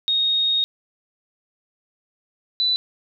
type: tone pair in turn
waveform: sine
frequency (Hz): 3729 / 3982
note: A#7 / B7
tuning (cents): 0 / +14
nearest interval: minor second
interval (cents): 114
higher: second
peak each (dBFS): -17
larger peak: neither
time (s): 0.08-0.64 / 2.6-2.76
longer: first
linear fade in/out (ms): 0
effects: none